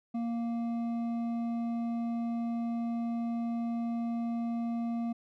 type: tone with hard clipping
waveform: sine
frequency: 233.1 Hz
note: A#3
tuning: in tune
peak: -32 dBFS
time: 0.14-5.13 s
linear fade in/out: 10 ms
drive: 7 dB
effects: none